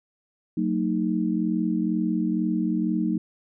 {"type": "chord", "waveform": "sine", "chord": "D# minor", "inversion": "first", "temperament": "equal with one note detuned", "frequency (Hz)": [185, 227.2, 311.1], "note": ["F#3", "A#3", "D#4"], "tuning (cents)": [0, -44, 0], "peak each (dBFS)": -26, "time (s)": [0.57, 3.18], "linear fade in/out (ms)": 5, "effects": []}